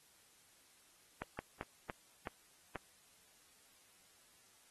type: slowing click train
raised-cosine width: 0.5 ms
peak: -26 dBFS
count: 6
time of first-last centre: 1.22-2.757 s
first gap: 170 ms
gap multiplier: 1.3
effects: white hiss -67 dBFS RMS until 4.7 s + AAC 32 kbps